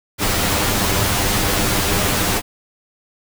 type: noise with comb filter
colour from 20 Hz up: pink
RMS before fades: -18 dBFS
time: 0.18-2.42 s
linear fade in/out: 50 ms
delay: 10 ms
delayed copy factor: +0.6
effects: none